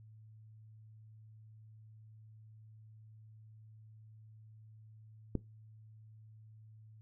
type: click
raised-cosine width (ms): 3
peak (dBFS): -20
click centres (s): 5.353
effects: noise-tail reverb RT60 0.2 s tail -19 dB re dry + added 109 Hz sine -54 dBFS peak until 7.01 s